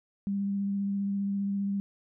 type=tone with vibrato; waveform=sine; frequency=199 Hz; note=G3; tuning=26 cents sharp; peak=-27 dBFS; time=0.27-1.8 s; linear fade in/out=0 ms; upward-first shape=triangle; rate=15 Hz; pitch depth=15 cents each way; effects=none